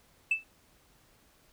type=tone with exponential decay; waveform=sine; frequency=2637 Hz; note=E7; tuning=in tune; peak=-19 dBFS; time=0.31-0.44 s; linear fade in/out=5 ms; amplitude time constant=28 ms; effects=tanh soft clip ceiling -20 dBFS + pink hiss -64 dBFS RMS until 1.52 s